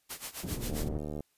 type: noise with tremolo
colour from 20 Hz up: white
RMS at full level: -38 dBFS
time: 0.09-0.89 s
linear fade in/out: 20 ms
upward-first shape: sine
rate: 7.5 Hz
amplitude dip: 85%
type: low-pass noise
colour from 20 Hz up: pink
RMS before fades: -36 dBFS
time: 0.43-0.98 s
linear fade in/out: 5 ms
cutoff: 370 Hz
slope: 12 dB/octave
type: click train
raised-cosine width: 2 ms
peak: -25 dBFS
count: 39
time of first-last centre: 0.7-1.206 s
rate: 75.1 Hz
effects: white hiss -73 dBFS RMS until 1.37 s + resampled to 32000 Hz